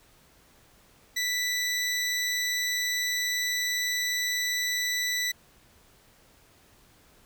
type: tone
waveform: 20% pulse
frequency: 1975.5 Hz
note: B6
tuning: in tune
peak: -21 dBFS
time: 1.16-5.32 s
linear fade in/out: 10 ms
effects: pink hiss -59 dBFS RMS until 7.25 s